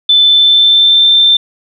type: tone with pitch glide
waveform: sine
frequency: 3520 to 3567 Hz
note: A7 to A7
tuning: 0 to +23 cents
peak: -4 dBFS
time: 0.09-1.37 s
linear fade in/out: 5 ms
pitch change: +23 cents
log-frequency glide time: 0.22-1.09 s
effects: none